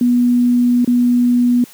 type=tone with dropouts; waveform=sine; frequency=243.8 Hz; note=B3; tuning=22 cents flat; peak=-9 dBFS; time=0.01-1.64 s; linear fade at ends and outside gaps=2 ms; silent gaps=0.846-0.875 s; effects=white hiss -42 dBFS RMS until 1.73 s + high-pass 150 Hz 12 dB/octave